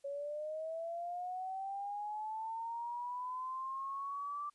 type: linear sweep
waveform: sine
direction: up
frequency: 554.4 to 1174.7 Hz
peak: -38 dBFS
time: 0.04-4.5 s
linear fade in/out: 10 ms
effects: white hiss -75 dBFS RMS until 4.54 s + resampled to 24000 Hz